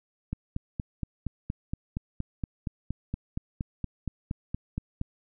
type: click train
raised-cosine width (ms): 5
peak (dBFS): -18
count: 21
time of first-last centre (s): 0.33-5.014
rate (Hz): 4.27
effects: none

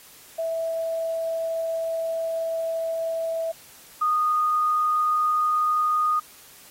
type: tone pair in turn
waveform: sine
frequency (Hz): 656 / 1233.4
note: E5 / D#6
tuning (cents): -9 / -16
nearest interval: major seventh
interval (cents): 1093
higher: second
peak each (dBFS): -24 / -19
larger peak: second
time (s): 0.38-3.52 / 4.01-6.2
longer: first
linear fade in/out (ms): 10
effects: white hiss -49 dBFS RMS until 6.7 s + AAC 48 kbps

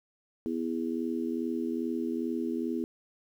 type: harmonic tone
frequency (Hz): 82.41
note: E2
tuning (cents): 0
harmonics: 3 / 4 / 5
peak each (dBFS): -32 / -33 / -37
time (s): 0.46-2.84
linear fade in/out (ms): 0
effects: 10-bit

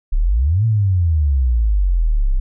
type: exponential two-way sweep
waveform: sine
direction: up then down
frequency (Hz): 30.87 to 115.1 to 30.87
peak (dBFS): -12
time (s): 0.12-2.4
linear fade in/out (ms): 10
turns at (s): 0.65
effects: none

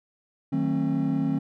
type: chord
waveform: triangle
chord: D# diminished seventh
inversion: none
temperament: just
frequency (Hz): 155.56 / 186.68 / 224 / 268.8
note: D#3 / F#3 / A3 / C4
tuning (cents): 0 / +16 / +31 / +47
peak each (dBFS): -26 / -29 / -28 / -23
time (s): 0.52-1.39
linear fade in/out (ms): 10
effects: tanh soft clip ceiling -11 dBFS

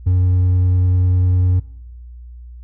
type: tone with hard clipping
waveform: sine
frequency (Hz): 91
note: F#2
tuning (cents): -28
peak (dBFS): -12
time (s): 0.06-1.6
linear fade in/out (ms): 10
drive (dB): 2
effects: noise-tail reverb RT60 1.0 s tail -22 dB re dry + added 60 Hz sine -33 dBFS peak until 2.63 s

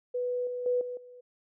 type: tone with level steps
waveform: sine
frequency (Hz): 493.9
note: B4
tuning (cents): 0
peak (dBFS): -28 / -32 / -24 / -34 / -47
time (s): 0.14-1.21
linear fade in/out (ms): 10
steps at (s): 0.47 / 0.66 / 0.81 / 0.97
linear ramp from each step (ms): 2
effects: none

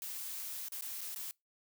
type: noise with dropouts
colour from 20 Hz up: blue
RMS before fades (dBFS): -42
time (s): 0.02-1.31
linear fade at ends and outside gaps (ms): 0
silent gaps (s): 0.684-0.721 / 0.81-0.822 / 1.008-1.014 / 1.145-1.16
effects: noise-tail reverb RT60 0.2 s tail -25 dB re dry

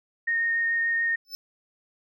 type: tone with vibrato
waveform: sine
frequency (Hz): 1846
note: A#6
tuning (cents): -17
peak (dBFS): -22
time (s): 0.27-1.16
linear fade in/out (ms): 10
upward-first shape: triangle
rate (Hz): 6.9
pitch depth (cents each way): 11
type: tone with exponential growth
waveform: square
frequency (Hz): 5274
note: E8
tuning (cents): 0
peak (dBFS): -29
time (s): 1.25-1.35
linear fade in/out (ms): 0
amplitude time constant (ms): 21
effects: none

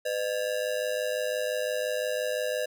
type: ring-modulated tone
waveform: square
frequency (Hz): 558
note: C#5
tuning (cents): +11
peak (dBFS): -25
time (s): 0.05-2.66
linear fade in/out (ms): 10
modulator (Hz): 52.9
effects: none

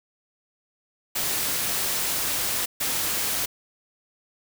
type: noise bursts at uneven times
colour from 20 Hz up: white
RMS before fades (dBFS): -26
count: 2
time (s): 1.15-2.66 / 2.8-3.46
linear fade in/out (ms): 10
effects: none

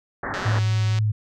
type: low-pass noise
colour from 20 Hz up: white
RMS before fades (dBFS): -29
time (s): 0.23-0.59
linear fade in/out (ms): 2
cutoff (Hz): 1900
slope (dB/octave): 96
type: click train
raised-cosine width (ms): 0.2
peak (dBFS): -17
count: 122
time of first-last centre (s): 0.34-0.987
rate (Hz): 187
type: tone with vibrato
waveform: sine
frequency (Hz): 107.4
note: A2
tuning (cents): -41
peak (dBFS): -18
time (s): 0.45-1.12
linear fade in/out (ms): 10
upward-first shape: triangle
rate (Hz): 4.3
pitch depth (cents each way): 19
effects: none

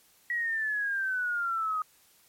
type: exponential sweep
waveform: sine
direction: down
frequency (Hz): 1931 to 1244.5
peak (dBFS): -27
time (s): 0.3-1.82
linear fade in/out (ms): 2
effects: white hiss -62 dBFS RMS until 2.28 s + MP3 64 kbps

